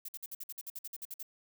violet noise bursts, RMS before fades -42 dBFS, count 14, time 0.05-1.229 s, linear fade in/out 5 ms, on 35 ms, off 53 ms, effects none

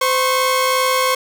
sawtooth tone pair together, 514.2 / 1091 Hz, C5 / C#6, -30 / -28 cents, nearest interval octave + minor second, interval 1302 cents, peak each -14 / -13 dBFS, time 0.01-1.15 s, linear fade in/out 5 ms, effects none

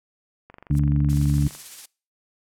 click train, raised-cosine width 0.5 ms, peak -28 dBFS, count 26, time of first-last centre 0.5-1.55 s, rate 23.8 Hz
violet noise with exponential growth, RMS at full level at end -31 dBFS, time 0.7-0.79 s, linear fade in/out 5 ms, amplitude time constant 19 ms
harmonic tone, 71.8 Hz, D2, 39 cents flat, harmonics 1 / 2 / 3 / 4, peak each -23 / -18 / -29 / -27 dBFS, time 0.7-1.48 s, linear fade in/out 5 ms
blue noise with tremolo, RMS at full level -35 dBFS, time 1.09-1.86 s, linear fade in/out 10 ms, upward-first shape sine, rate 16 Hz, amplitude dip 35%
effects noise-tail reverb RT60 0.4 s tail -25 dB re dry + low-pass 10000 Hz 12 dB/octave

